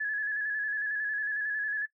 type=tone with vibrato; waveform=sine; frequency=1700 Hz; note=G#6; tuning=40 cents sharp; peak=-28 dBFS; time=0-1.86 s; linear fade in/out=10 ms; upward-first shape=square; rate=11 Hz; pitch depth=33 cents each way; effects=noise-tail reverb RT60 0.1 s tail -17 dB re dry